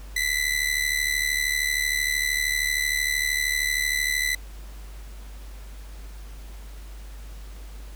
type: ring-modulated tone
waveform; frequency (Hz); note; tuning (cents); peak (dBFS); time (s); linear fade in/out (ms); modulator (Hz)
sawtooth; 2000; B6; +21; -16; 0.16-4.35; 5; 36.5
effects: added 50 Hz sine -37 dBFS peak until 7.95 s + pink hiss -50 dBFS RMS until 7.95 s